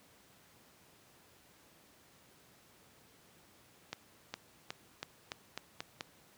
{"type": "accelerating click train", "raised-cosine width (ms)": 0.2, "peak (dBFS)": -21, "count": 8, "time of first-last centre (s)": [3.93, 6.009], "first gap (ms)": 410, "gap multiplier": 0.89, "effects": ["pink hiss -63 dBFS RMS until 6.37 s", "high-pass 100 Hz 12 dB/octave"]}